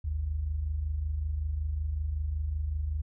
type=tone pair together; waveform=sine; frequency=50.86 / 76.2 Hz; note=G#1 / D#2; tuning=-35 / -36 cents; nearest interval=perfect fifth; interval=699 cents; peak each=-36 / -29 dBFS; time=0.04-3.02 s; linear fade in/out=10 ms; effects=none